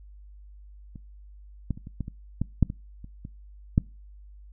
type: clicks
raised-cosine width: 5 ms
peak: -28 / -15 / -28 / -27 / -18 / -24 / -13 / -6 / -20 / -30 / -25 / -6 dBFS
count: 12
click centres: 0.958 / 1.707 / 1.775 / 1.871 / 2.007 / 2.081 / 2.416 / 2.627 / 2.701 / 3.044 / 3.251 / 3.779 s
effects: noise-tail reverb RT60 0.3 s tail -24 dB re dry + added 50 Hz sine -45 dBFS peak until 4.52 s